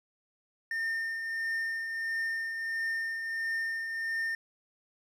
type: tone with tremolo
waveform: triangle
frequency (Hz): 1814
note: A#6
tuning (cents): -48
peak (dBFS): -27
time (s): 0.71-4.35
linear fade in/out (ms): 2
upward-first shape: triangle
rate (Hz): 1.5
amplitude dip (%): 45
effects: none